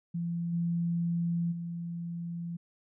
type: tone with level steps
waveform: sine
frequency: 170.3 Hz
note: F3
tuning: 43 cents flat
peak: -30 / -27 / -34 dBFS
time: 0.14-2.57 s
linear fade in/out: 10 ms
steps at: 0.52 / 1.51 s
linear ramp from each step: 20 ms
effects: none